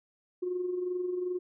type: tone with amplitude modulation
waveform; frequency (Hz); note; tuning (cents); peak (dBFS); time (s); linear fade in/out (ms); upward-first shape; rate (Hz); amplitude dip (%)
sine; 361; F#4; -43; -27; 0.42-1.39; 10; sine; 22.6; 50
effects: tanh soft clip ceiling -23 dBFS